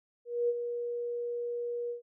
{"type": "tone with ADSR envelope", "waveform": "sine", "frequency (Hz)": 478.2, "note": "A#4", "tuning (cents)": 44, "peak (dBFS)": -24, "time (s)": [0.25, 2.02], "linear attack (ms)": 240, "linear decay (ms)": 39, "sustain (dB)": -8, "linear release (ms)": 120, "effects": []}